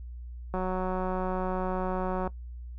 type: click train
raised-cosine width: 1 ms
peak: -18 dBFS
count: 322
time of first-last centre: 0.54-2.275 s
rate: 185 Hz
effects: noise-tail reverb RT60 0.1 s tail -18 dB re dry + added 60 Hz sine -38 dBFS peak until 2.78 s